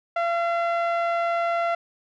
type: tone with low-pass filter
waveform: sawtooth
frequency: 682 Hz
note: F5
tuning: 41 cents flat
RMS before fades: -24 dBFS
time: 0.16-1.75 s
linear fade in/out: 5 ms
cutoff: 1800 Hz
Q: 1
effects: none